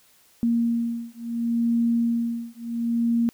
sine beating tone pair, 233.1 / 233.81 Hz, A#3 / A#3, 0 / +5 cents, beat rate 0.71 Hz, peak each -24 dBFS, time 0.43-3.29 s, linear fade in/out 0 ms, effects white hiss -58 dBFS RMS until 3.33 s

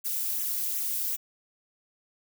violet noise with flanger, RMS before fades -30 dBFS, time 0.04-1.17 s, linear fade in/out 20 ms, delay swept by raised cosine 0.21 to 2.21 ms, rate 2.7 Hz, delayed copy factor -0.75, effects none

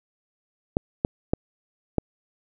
clicks, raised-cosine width 2 ms, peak -7 dBFS, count 4, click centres 0.769 / 1.049 / 1.335 / 1.983 s, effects none

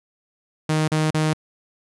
sawtooth tone bursts, 155.56 Hz, D#3, in tune, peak -14 dBFS, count 3, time 0.69-1.334 s, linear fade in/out 5 ms, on 190 ms, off 37 ms, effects resampled to 24000 Hz

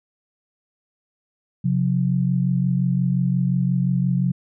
sine tone pair together, 133.7 / 179.4 Hz, C3 / F3, +38 / +47 cents, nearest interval perfect fourth, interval 509 cents, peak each -20 dBFS, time 1.64-4.32 s, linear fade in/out 10 ms, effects none

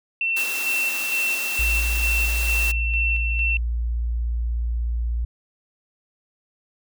sine tone with tremolo, 2695 Hz, E7, 38 cents sharp, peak -20 dBFS, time 0.21-3.57 s, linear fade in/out 2 ms, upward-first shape square, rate 2.2 Hz, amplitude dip 40%
white high-pass noise, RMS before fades -30 dBFS, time 0.36-2.72 s, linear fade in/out 10 ms, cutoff 210 Hz, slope 48 dB/octave
sine tone, 58.27 Hz, A#1, in tune, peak -21 dBFS, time 1.59-5.25 s, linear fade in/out 5 ms
effects none

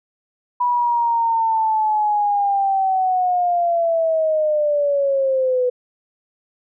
sine linear sweep, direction down, 982 to 493.9 Hz, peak -15 dBFS, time 0.6-5.7 s, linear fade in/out 10 ms, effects none

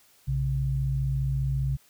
sine tone pair together, 60.14 / 135 Hz, B1 / C#3, -45 / -45 cents, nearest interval octave + major second, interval 1400 cents, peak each -29 / -25 dBFS, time 0.27-1.77 s, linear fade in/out 20 ms, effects white hiss -60 dBFS RMS until 1.89 s

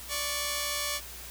5% pulse tone pair together, 585 / 1108.2 Hz, D5 / C#6, -7 / -1 cents, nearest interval major seventh, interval 1106 cents, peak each -21 dBFS, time 0.08-1.01 s, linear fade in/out 50 ms, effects added 60 Hz sine -48 dBFS peak until 1.3 s + white hiss -44 dBFS RMS until 1.3 s

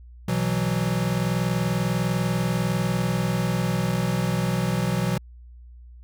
square chord, B suspended fourth, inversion none, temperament equal, 123.47 / 164.81 / 185 Hz, B2 / E3 / F#3, 0 / 0 / 0 cents, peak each -27 dBFS, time 0.28-5.18 s, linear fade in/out 5 ms, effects added 60 Hz sine -42 dBFS peak until 6.03 s

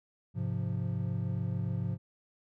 triangle chord, F minor, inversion first, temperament equal, 103.83 / 130.81 / 174.61 Hz, Ab2 / C3 / F3, 0 / 0 / 0 cents, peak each -32 / -33 / -34 dBFS, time 0.34-1.98 s, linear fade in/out 50 ms, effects none

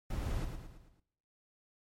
brown noise with echo, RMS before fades -36 dBFS, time 0.1-0.45 s, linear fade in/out 5 ms, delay 110 ms, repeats 5, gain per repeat -6 dB, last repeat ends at 1 s, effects noise-tail reverb RT60 0.8 s tail -20 dB re dry + MP3 64 kbps

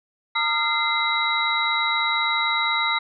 sine tone cluster, 915 / 1220 / 1369 / 2074 / 3886 Hz, A#5 / D#6 / F6 / C7 / B7, -32 / -34 / -35 / -16 / -29 cents, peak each -27 / -28 / -28 / -24 / -25 dBFS, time 0.35-2.99 s, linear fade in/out 10 ms, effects none

